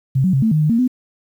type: tone with pitch steps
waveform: sine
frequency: 133 / 186.3 / 134.5 / 221.8 / 154.2 / 152.4 / 230.6 / 252.1 Hz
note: C3 / F#3 / C3 / A3 / D#3 / D#3 / A#3 / B3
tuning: +29 / +12 / +48 / +14 / -15 / -36 / -19 / +36 cents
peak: -12 dBFS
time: 0.15-0.878 s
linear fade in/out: 10 ms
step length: 91 ms
effects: 8-bit